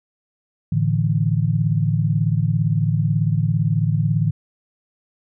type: chord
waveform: sine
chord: A suspended fourth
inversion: none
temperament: equal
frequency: 110 / 146.83 / 164.81 Hz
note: A2 / D3 / E3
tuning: 0 / 0 / 0 cents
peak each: -20 / -20 / -21 dBFS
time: 0.72-4.31 s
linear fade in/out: 5 ms
effects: none